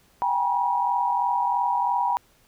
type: tone cluster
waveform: sine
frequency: 785 / 828 / 963 Hz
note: G5 / G#5 / B5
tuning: +2 / -5 / -44 cents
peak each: -27 / -29 / -22 dBFS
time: 0.22-2.17 s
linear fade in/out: 0 ms
effects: pink hiss -60 dBFS RMS until 2.47 s